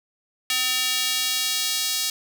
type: tone with high-pass filter sweep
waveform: square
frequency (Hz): 255.2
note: C4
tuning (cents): -43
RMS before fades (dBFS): -24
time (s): 0.5-2.1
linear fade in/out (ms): 2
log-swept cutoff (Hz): 2800 to 4300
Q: 1.3
effects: none